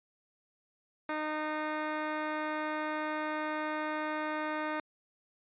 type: tone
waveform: 10% pulse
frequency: 307 Hz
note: D#4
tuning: 23 cents flat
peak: -24 dBFS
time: 1.09-4.8 s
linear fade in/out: 2 ms
effects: resampled to 8000 Hz